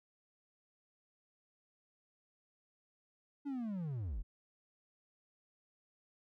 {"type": "linear sweep", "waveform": "triangle", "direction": "down", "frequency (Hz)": [291.6, 34.65], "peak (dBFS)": -35, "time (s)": [3.45, 4.23], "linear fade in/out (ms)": 20, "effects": []}